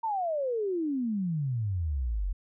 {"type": "exponential sweep", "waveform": "sine", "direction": "down", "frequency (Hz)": [932.3, 42.57], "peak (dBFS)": -27, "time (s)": [0.03, 2.33], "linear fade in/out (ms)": 10, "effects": []}